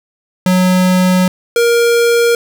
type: tone pair in turn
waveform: square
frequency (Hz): 183.6 / 470.1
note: F#3 / A#4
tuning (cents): -13 / +15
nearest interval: octave + major third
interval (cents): 1628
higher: second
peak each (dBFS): -9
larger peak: neither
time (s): 0.46-1.28 / 1.56-2.35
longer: first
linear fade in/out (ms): 2
effects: none